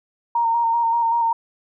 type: tone with vibrato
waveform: sine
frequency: 927 Hz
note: A#5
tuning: 10 cents flat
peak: -16 dBFS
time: 0.35-1.33 s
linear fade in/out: 5 ms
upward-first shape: square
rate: 5.2 Hz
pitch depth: 22 cents each way
effects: none